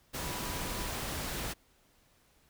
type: tone in noise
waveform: sine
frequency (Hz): 981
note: B5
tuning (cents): -12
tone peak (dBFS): -46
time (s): 0.17-0.91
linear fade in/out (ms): 20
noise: pink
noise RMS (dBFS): -37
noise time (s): 0.13-1.54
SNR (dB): -12
effects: pink hiss -67 dBFS RMS until 2.49 s